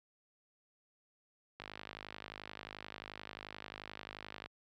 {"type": "click train", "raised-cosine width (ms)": 0.3, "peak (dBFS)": -28, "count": 148, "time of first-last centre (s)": [1.6, 4.46], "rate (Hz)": 51.4, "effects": ["high-pass 60 Hz 12 dB/octave"]}